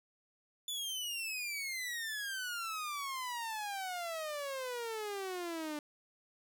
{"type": "exponential sweep", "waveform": "sawtooth", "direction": "down", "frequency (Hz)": [3500, 293.7], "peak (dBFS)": -34, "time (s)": [0.68, 5.79], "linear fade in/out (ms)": 2, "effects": []}